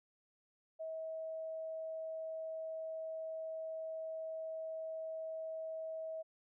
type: tone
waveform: sine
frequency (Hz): 642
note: E5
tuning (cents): -46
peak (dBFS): -40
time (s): 0.79-6.23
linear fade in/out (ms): 20
effects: none